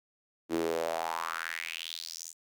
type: tone with high-pass filter sweep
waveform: sawtooth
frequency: 82.41 Hz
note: E2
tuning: in tune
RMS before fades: -35 dBFS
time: 0.49-2.34 s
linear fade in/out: 50 ms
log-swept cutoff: 300 to 7400 Hz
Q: 4.4
effects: none